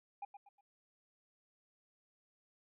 triangle tone with echo, 808 Hz, G#5, 48 cents flat, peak -39 dBFS, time 0.22-0.25 s, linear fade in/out 5 ms, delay 120 ms, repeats 3, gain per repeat -9 dB, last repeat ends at 0.61 s, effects resampled to 8000 Hz

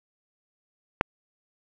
click, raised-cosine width 0.5 ms, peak -4 dBFS, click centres 1.011 s, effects none

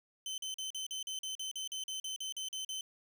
25% pulse tone bursts, 3066 Hz, G7, 39 cents flat, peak -34 dBFS, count 16, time 0.26-2.81 s, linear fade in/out 2 ms, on 120 ms, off 42 ms, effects none

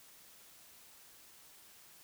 silence, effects white hiss -59 dBFS RMS until 2.03 s

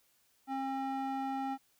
square tone with band-pass filter, 268.7 Hz, C4, 46 cents sharp, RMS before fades -36 dBFS, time 0.47-1.58 s, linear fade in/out 50 ms, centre 700 Hz, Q 1.7, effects white hiss -71 dBFS RMS until 1.79 s

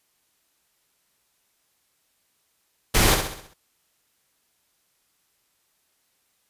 pink noise with echo, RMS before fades -18 dBFS, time 2.94-3.15 s, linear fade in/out 10 ms, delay 65 ms, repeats 6, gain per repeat -6 dB, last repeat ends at 3.54 s, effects white hiss -69 dBFS RMS until 6.49 s + resampled to 32000 Hz

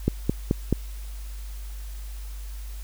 click train, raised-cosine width 3 ms, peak -7 dBFS, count 4, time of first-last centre 0.08-0.727 s, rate 4.64 Hz, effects added 50 Hz sine -33 dBFS peak until 2.83 s + white hiss -49 dBFS RMS until 2.83 s

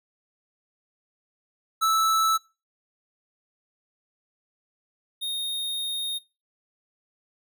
square tone pair in turn, 1313 / 3704 Hz, E6 / A#7, -7 / -12 cents, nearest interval octave + tritone, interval 1795 cents, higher second, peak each -20 / -28 dBFS, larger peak first, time 1.81-2.38 / 5.21-6.19 s, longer second, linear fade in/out 20 ms, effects noise-tail reverb RT60 0.3 s tail -24 dB re dry

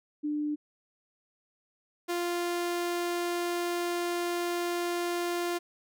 sine / sawtooth tone pair in turn, 297.9 / 348.4 Hz, D4 / F4, +25 / -4 cents, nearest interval minor third, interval 271 cents, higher second, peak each -28 / -25 dBFS, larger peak second, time 0.23-0.56 / 2.08-5.59 s, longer second, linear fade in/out 20 ms, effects none

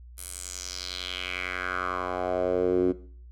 10% pulse tone with band-pass filter sweep, 91 Hz, F#2, 28 cents flat, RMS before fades -29 dBFS, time 0.17-2.93 s, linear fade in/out 20 ms, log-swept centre 11000 to 310 Hz, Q 3.3, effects noise-tail reverb RT60 0.5 s tail -17 dB re dry + added 60 Hz sine -44 dBFS peak until 3.31 s

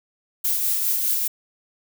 violet noise with tremolo, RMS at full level -21 dBFS, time 0.44-1.28 s, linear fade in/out 10 ms, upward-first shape sine, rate 4.9 Hz, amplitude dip 30%, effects none

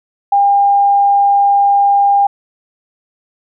sine tone, 803 Hz, G5, 41 cents sharp, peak -7 dBFS, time 0.32-2.27 s, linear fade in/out 5 ms, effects none

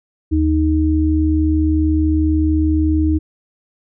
sine tone pair together, 77.78 / 311.4 Hz, D#2 / D#4, 0 / +2 cents, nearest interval 2 octaves, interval 2402 cents, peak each -15 dBFS, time 0.31-3.19 s, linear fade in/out 20 ms, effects none

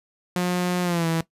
sawtooth tone with pitch glide, 179 to 164.14 Hz, F3 to E3, +43 to -7 cents, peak -17 dBFS, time 0.36-1.21 s, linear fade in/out 2 ms, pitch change -150 cents, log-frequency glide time 0.83-1.07 s, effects noise-tail reverb RT60 0.1 s tail -17 dB re dry + resampled to 32000 Hz

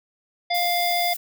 harmonic tone, 700 Hz, F5, 4 cents sharp, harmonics 1 / 3 / 5 / 7, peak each -22 / -27 / -29 / -30 dBFS, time 0.5-1.14 s, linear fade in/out 10 ms
violet noise, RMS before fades -30 dBFS, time 0.54-1.17 s, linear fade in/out 10 ms
effects none

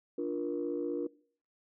sine chord, Bb major, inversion first, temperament equal with one note detuned, 293.7 / 349.2 / 474 Hz, D4 / F4 / Bb4, 0 / 0 / +29 cents, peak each -35 / -35 / -36 dBFS, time 0.18-1.07 s, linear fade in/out 5 ms, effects noise-tail reverb RT60 0.5 s tail -21 dB re dry + tanh soft clip ceiling -24 dBFS

